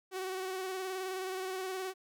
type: tone with vibrato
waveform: sawtooth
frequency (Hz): 375.5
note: F#4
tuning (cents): +26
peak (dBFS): -32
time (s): 0.11-1.94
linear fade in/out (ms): 50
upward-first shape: square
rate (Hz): 19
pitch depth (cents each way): 25
effects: none